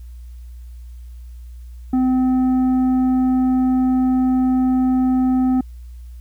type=tone with tanh clipping; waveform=sine; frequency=256.5 Hz; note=C4; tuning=34 cents flat; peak=-15 dBFS; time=1.93-5.61 s; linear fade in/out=5 ms; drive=7 dB; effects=added 60 Hz sine -33 dBFS peak until 6.2 s + white hiss -60 dBFS RMS until 6.2 s